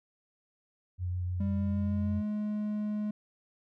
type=tone with vibrato; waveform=sine; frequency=90 Hz; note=F#2; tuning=47 cents flat; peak=-30 dBFS; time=0.98-2.23 s; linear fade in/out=50 ms; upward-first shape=sine; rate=6.6 Hz; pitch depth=15 cents each way
type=tone with pitch glide; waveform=triangle; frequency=198.6 to 210.4 Hz; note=G3 to G#3; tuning=+23 to +23 cents; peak=-28 dBFS; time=1.4-3.11 s; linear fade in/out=5 ms; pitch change=+100 cents; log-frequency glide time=1.54-2.24 s
effects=none